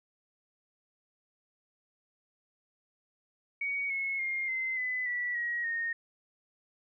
sine tone with pitch steps, 2245 / 2184 / 2124 / 2066 / 2009 / 1954.4 / 1900.9 / 1849 Hz, C#7 / C#7 / C7 / C7 / B6 / B6 / A#6 / A#6, +21 / -26 / +25 / -22 / +29 / -19 / +33 / -15 cents, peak -30 dBFS, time 3.61-5.93 s, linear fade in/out 5 ms, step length 290 ms, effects none

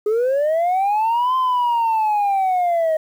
sine linear two-way sweep, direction up then down, 411.3 to 1041 to 623 Hz, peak -13 dBFS, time 0.06-2.97 s, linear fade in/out 5 ms, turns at 1.36 s, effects tanh soft clip ceiling -14 dBFS + 8-bit

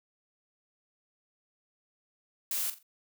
blue noise with echo, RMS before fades -32 dBFS, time 2.51-2.7 s, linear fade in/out 2 ms, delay 43 ms, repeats 3, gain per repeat -11 dB, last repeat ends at 2.829 s, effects none

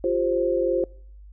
sine chord, F suspended second, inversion none, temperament equal with one note detuned, 349.2 / 392 / 527.2 Hz, F4 / G4 / C5, 0 / 0 / +13 cents, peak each -24 / -27 / -23 dBFS, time 0.04-0.84 s, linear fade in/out 2 ms, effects noise-tail reverb RT60 0.6 s tail -24 dB re dry + added 50 Hz sine -42 dBFS peak until 1.32 s

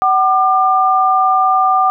sine tone pair together, 755 / 1198.5 Hz, F#5 / D6, +35 / +35 cents, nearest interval minor sixth, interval 800 cents, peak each -12 dBFS, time 0.02-1.9 s, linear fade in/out 0 ms, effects none

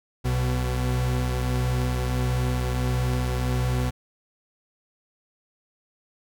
40% pulse tone pair together, 63 / 124.48 Hz, B1 / B2, +35 / +14 cents, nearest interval octave, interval 1179 cents, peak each -25 / -24 dBFS, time 0.24-3.91 s, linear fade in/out 20 ms, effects none

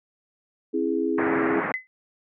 sine chord, C augmented, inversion none, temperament equal with one note detuned, 266.7 / 329.6 / 415.3 Hz, C4 / E4 / G#4, +33 / 0 / 0 cents, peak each -27 / -25 / -26 dBFS, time 0.73-1.61 s, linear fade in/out 20 ms
white low-pass noise, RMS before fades -27 dBFS, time 1.18-1.72 s, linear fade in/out 2 ms, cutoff 2000 Hz, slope 48 dB/octave
sine tone with exponential decay, 2030 Hz, B6, 47 cents sharp, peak -21 dBFS, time 1.74-1.87 s, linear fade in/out 0 ms, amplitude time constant 27 ms
effects high-pass 150 Hz 12 dB/octave

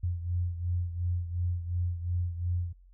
sine beating tone pair, 87.31 / 90.11 Hz, F2 / F#2, 0 / -45 cents, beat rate 2.8 Hz, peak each -29 / -35 dBFS, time 0.03-2.73 s, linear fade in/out 10 ms, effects added 45 Hz sine -53 dBFS peak until 2.93 s

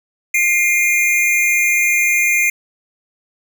square tone pair together, 2109 / 2415 Hz, C7 / D7, +13 / +48 cents, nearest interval major second, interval 235 cents, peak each -16 dBFS, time 0.34-2.5 s, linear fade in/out 5 ms, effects none

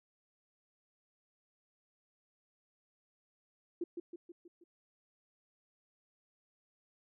sine tone with echo, 345.3 Hz, F4, 20 cents flat, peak -33 dBFS, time 3.81-3.84 s, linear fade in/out 5 ms, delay 160 ms, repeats 5, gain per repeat -5 dB, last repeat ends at 4.64 s, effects none

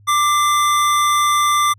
square tone pair together, 1180.9 / 2045 Hz, D6 / C7, +9 / -40 cents, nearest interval minor seventh, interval 951 cents, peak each -14 / -25 dBFS, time 0.07-1.74 s, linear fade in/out 20 ms, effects added 102 Hz sine -45 dBFS peak until 1.78 s + resampled to 32000 Hz

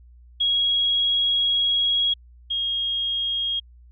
sine tone pair in turn, 3307 / 3260 Hz, G#7 / G#7, -8 / -33 cents, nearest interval unison, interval 25 cents, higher first, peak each -18 / -22 dBFS, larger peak first, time 0.4-2.14 / 2.5-3.6 s, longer first, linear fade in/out 10 ms, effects added 60 Hz sine -46 dBFS peak until 3.91 s

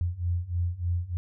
sine beating tone pair, 85.6 / 88.9 Hz, F2 / F2, -34 / +31 cents, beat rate 3.3 Hz, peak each -30 / -28 dBFS, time 0.01-1.17 s, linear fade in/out 0 ms, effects none

